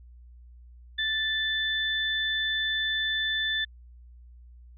sine tone pair together, 1760 / 3520 Hz, A6 / A7, 0 / 0 cents, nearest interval octave, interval 1200 cents, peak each -28 dBFS, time 0.98-3.65 s, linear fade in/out 10 ms, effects added 60 Hz sine -47 dBFS peak until 4.77 s

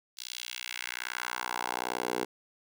10% pulse tone with high-pass filter sweep, 61.2 Hz, B1, 15 cents flat, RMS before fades -36 dBFS, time 0.17-2.25 s, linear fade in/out 10 ms, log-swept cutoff 4300 to 420 Hz, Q 1.7, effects none

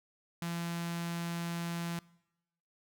sawtooth tone with notch filter, 170 Hz, F3, 46 cents flat, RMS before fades -37 dBFS, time 0.42-1.99 s, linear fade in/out 2 ms, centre 440 Hz, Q 0.78, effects noise-tail reverb RT60 0.9 s tail -23 dB re dry

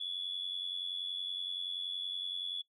sine tone with amplitude modulation, 3412 Hz, G#7, 46 cents sharp, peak -32 dBFS, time 0-2.62 s, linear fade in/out 10 ms, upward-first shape sine, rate 90.6 Hz, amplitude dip 75%, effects noise-tail reverb RT60 0.1 s tail -22 dB re dry + tanh soft clip ceiling -29 dBFS

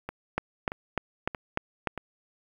two click trains, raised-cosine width 0.5 ms, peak -11 / -19 dBFS, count 6 / 4, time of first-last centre 0.38-1.873 / 0.09-1.977 s, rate 3.35 / 1.59 Hz, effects 8-bit

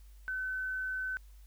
sine tone, 1519 Hz, F#6, 45 cents sharp, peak -33 dBFS, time 0.28-1.17 s, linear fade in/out 0 ms, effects added 50 Hz sine -51 dBFS peak until 1.46 s + white hiss -68 dBFS RMS until 1.46 s

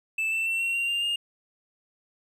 triangle tone with pitch steps, 2637 / 2668 / 2699 / 2730 / 2762 / 2794 / 2826 Hz, E7 / E7 / E7 / F7 / F7 / F7 / F7, 0 / +20 / +40 / -40 / -20 / 0 / +20 cents, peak -23 dBFS, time 0.18-1.16 s, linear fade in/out 5 ms, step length 140 ms, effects none

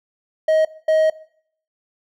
triangle tone bursts at uneven times, 630 Hz, D#5, 21 cents sharp, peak -11 dBFS, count 2, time 0.48-0.65 / 0.88-1.1 s, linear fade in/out 5 ms, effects noise-tail reverb RT60 0.6 s tail -20 dB re dry

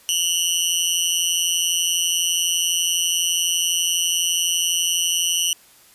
20% pulse tone with amplitude modulation, 2947 Hz, F#7, 8 cents flat, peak -9 dBFS, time 0.09-5.53 s, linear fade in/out 0 ms, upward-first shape sine, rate 172 Hz, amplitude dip 95%, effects white hiss -51 dBFS RMS until 5.94 s + resampled to 32000 Hz

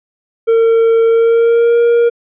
triangle tone with pitch glide, 455.5 to 470.7 Hz, A#4 to A#4, -40 to +17 cents, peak -5 dBFS, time 0.47-2.1 s, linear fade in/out 20 ms, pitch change +57 cents, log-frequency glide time 1.06-1.79 s, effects resampled to 8000 Hz

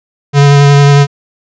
square tone with vibrato, 142.2 Hz, C#3, 45 cents sharp, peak -3 dBFS, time 0.33-1.07 s, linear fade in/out 50 ms, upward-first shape triangle, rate 11 Hz, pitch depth 16 cents each way, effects resampled to 16000 Hz

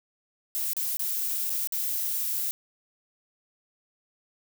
violet noise with dropouts, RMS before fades -29 dBFS, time 0.55-2.51 s, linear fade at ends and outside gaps 0 ms, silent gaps 0.733-0.767 / 0.97-0.994 / 1.496-1.503 / 1.673-1.723 s, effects none

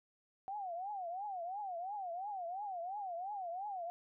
sine tone with vibrato, 752 Hz, F#5, 28 cents sharp, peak -39 dBFS, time 0.48-3.9 s, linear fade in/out 0 ms, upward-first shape triangle, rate 2.9 Hz, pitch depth 220 cents each way, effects none

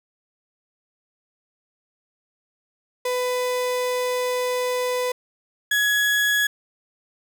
35% pulse tone pair in turn, 499.2 / 1679.1 Hz, B4 / G#6, +19 / +19 cents, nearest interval octave + major sixth, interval 2100 cents, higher second, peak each -20 / -16 dBFS, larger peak second, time 3.05-5.12 / 5.71-6.47 s, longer first, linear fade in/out 5 ms, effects none

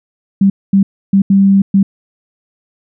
sine tone bursts at uneven times, 196 Hz, G3, in tune, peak -5 dBFS, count 5, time 0.41-0.5 / 0.73-0.83 / 1.13-1.22 / 1.3-1.62 / 1.74-1.83 s, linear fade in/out 5 ms, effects none

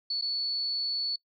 sine tone with dropouts, 4435 Hz, C#8, in tune, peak -27 dBFS, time 0.1-1.16 s, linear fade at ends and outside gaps 5 ms, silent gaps 0.213-0.221 s, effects noise-tail reverb RT60 0.1 s tail -24 dB re dry + MP3 96 kbps

